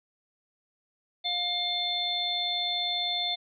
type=harmonic tone; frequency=709 Hz; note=F5; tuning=26 cents sharp; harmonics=1 / 3 / 5 / 6; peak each=-35 / -39 / -28 / -36 dBFS; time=1.24-3.36 s; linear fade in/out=20 ms; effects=none